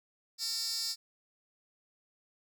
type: tone with high-pass filter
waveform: 15% pulse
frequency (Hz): 454.2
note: A#4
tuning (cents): -45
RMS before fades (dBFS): -35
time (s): 0.38-0.96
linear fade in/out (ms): 50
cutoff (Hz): 5200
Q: 4.8
effects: none